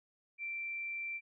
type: tone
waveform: sine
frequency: 2349 Hz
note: D7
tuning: in tune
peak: -37 dBFS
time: 0.38-1.21 s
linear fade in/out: 50 ms
effects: none